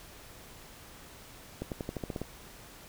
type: accelerating click train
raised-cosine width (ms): 2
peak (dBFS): -21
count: 9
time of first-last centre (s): 1.62-2.216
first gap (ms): 98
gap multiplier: 0.92
effects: pink hiss -51 dBFS RMS until 2.88 s